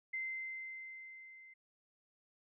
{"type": "tone with level ramp", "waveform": "sine", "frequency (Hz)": 2075, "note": "C7", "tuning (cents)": -15, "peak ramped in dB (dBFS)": [-36, -55], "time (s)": [0.13, 1.54], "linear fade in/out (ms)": 10, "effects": []}